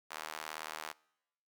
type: tone with high-pass filter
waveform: sawtooth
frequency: 78 Hz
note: D#2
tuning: 5 cents sharp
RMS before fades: -44 dBFS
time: 0.1-0.93 s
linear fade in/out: 20 ms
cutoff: 1000 Hz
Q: 1.1
effects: noise-tail reverb RT60 0.9 s tail -25 dB re dry